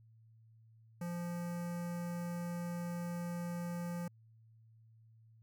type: tone with notch filter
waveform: square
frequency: 173.4 Hz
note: F3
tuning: 12 cents flat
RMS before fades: -40 dBFS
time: 1.01-4.08 s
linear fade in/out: 5 ms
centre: 3500 Hz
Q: 0.84
effects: added 112 Hz sine -60 dBFS peak until 5.42 s